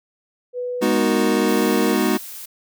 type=tone with pitch glide; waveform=sine; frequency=493.9 to 466.2 Hz; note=B4 to A#4; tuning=0 to 0 cents; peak=-23 dBFS; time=0.53-1.97 s; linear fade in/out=50 ms; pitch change=-100 cents; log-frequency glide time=0.91-1.07 s
type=chord; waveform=square; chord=G# minor seventh; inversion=none; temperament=equal; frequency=207.7 / 246.9 / 311.1 / 370 Hz; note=G#3 / B3 / D#4 / F#4; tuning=0 / 0 / 0 / 0 cents; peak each=-23 dBFS; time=0.81-2.18 s; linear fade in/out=20 ms
type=noise; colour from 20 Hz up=blue; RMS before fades=-35 dBFS; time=1.48-2.46 s; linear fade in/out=10 ms
effects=none